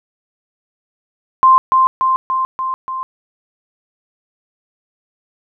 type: tone with echo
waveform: sine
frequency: 1046.5 Hz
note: C6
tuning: in tune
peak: -5 dBFS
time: 1.43-1.58 s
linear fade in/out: 0 ms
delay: 290 ms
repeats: 5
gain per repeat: -3 dB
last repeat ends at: 3.03 s
effects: none